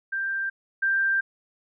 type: tone pair in turn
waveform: sine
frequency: 1579 / 1579 Hz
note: G6 / G6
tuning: +12 / +12 cents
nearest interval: unison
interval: 0 cents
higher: neither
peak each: -25 / -20 dBFS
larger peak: second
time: 0.12-0.5 / 0.82-1.21 s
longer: second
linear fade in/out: 10 ms
effects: none